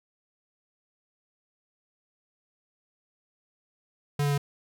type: tone with pitch steps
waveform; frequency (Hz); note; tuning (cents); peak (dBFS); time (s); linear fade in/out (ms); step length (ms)
square; 144.7 / 143.53 / 142.38; D3 / D3 / C#3; -25 / -39 / +47; -24; 4.19-4.379; 5; 63
effects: 11-bit